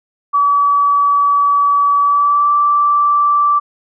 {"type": "tone with pitch glide", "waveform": "sine", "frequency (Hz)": [1144, 1166.7], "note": ["D6", "D6"], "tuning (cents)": [-46, -12], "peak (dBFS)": -9, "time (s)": [0.33, 3.6], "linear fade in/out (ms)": 20, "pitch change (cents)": 34, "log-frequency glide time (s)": [2.01, 2.52], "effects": []}